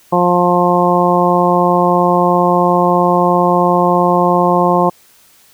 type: harmonic tone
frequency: 177 Hz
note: F3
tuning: 23 cents sharp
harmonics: 1 / 2 / 3 / 4 / 5 / 6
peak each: -16 / -16 / -16 / -16 / -16 / -16 dBFS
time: 0.12-4.9 s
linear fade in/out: 10 ms
effects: white hiss -48 dBFS RMS until 5.53 s